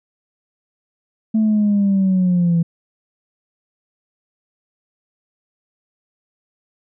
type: linear sweep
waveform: sine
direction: down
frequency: 221.2 to 165.8 Hz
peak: -11 dBFS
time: 1.34-2.63 s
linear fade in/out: 10 ms
effects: tanh soft clip ceiling -10 dBFS